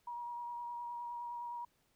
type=tone with vibrato; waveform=sine; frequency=955 Hz; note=A#5; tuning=42 cents sharp; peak=-40 dBFS; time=0.07-1.65 s; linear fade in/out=5 ms; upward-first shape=sine; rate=9.7 Hz; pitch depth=16 cents each way; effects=pink hiss -75 dBFS RMS until 1.95 s